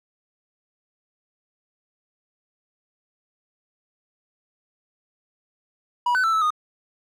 triangle tone with pitch steps, 971 / 1510 / 1329 / 1307 / 1233 Hz, B5 / F#6 / E6 / E6 / D#6, -30 / +35 / +14 / -15 / -16 cents, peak -16 dBFS, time 6.06-6.505 s, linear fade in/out 5 ms, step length 89 ms, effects none

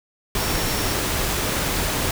sine tone in noise, 5500 Hz, F8, 27 cents flat, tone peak -34 dBFS, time 0.4-0.94 s, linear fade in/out 2 ms, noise pink, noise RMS -23 dBFS, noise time 0.35-2.11 s, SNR -14 dB, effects none

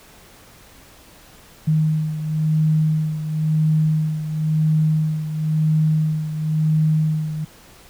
sine beating tone pair, 155.56 / 156.53 Hz, D#3 / D#3, 0 / +11 cents, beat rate 0.97 Hz, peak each -17 / -23 dBFS, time 1.67-7.45 s, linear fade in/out 10 ms, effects pink hiss -47 dBFS RMS until 7.89 s

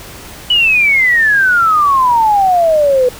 sine exponential sweep, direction down, 2976 to 490 Hz, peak -7 dBFS, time 0.5-3.09 s, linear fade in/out 5 ms, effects pink hiss -32 dBFS RMS until 3.19 s

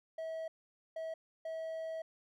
triangle tone bursts at uneven times, 646 Hz, E5, 35 cents flat, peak -36 dBFS, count 3, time 0.18-0.48 / 0.96-1.14 / 1.45-2.02 s, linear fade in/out 5 ms, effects none

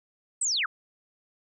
sine linear sweep, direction down, 8400 to 1139 Hz, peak -24 dBFS, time 0.41-0.66 s, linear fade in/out 5 ms, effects none

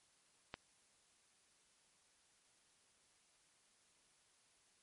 click, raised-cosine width 0.3 ms, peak -28 dBFS, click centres 0.541 s, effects white hiss -73 dBFS RMS until 4.82 s + MP3 48 kbps

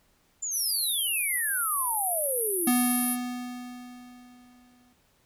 sine exponential sweep, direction down, 7280 to 311.1 Hz, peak -29 dBFS, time 0.42-2.7 s, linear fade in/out 10 ms
pink band-pass noise, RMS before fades -30 dBFS, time 0.51-3.17 s, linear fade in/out 50 ms, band 9900 to 12000 Hz, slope 96 dB/octave
square tone with exponential decay, 246.9 Hz, B3, in tune, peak -21 dBFS, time 2.67-4.93 s, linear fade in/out 5 ms, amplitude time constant 490 ms
effects pink hiss -66 dBFS RMS until 5.25 s

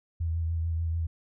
sine tone with vibrato, 82.41 Hz, E2, in tune, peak -26 dBFS, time 0.2-1.07 s, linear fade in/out 10 ms, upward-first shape triangle, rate 6.8 Hz, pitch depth 37 cents each way, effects none

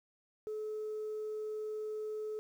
sine tone, 429.5 Hz, A4, 42 cents flat, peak -35 dBFS, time 0.47-2.39 s, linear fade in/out 0 ms, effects tanh soft clip ceiling -34 dBFS + 11-bit

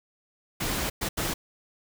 pink noise bursts at uneven times, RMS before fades -29 dBFS, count 3, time 0.6-0.9 / 1.01-1.09 / 1.17-1.34 s, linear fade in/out 10 ms, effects none

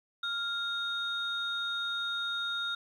sine tone pair together, 1396.9 / 3715 Hz, F6 / A#7, 0 / -7 cents, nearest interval octave + perfect fourth, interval 1693 cents, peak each -33 / -33 dBFS, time 0.23-2.75 s, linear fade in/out 5 ms, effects tanh soft clip ceiling -24 dBFS + 11-bit

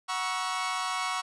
sawtooth chord, F# dominant seventh, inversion none, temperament equal with one note detuned, 740 / 955.2 / 1108.7 / 1318.5 Hz, F#5 / A#5 / C#6 / E6, 0 / +42 / 0 / 0 cents, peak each -32 / -33 / -28 / -33 dBFS, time 0.08-1.22 s, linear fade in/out 20 ms, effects resampled to 22050 Hz

